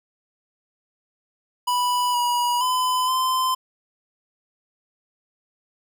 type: tone with pitch steps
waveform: square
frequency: 985 / 968 / 1012 / 1031 Hz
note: B5 / B5 / B5 / C6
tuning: -5 / -35 / +42 / -26 cents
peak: -20 dBFS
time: 1.67-3.55 s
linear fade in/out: 10 ms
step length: 470 ms
effects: none